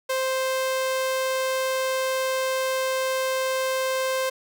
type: tone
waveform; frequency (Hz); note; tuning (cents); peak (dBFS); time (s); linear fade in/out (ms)
sawtooth; 523.3; C5; 0; -19; 0.09-4.3; 10
effects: none